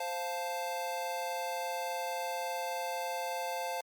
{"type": "chord", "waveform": "square", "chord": "F major", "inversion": "second", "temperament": "equal", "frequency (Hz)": [523.3, 698.5, 880], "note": ["C5", "F5", "A5"], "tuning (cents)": [0, 0, 0], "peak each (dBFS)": [-40, -39, -39], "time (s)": [0, 3.81], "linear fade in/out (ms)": 5, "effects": ["Opus 48 kbps"]}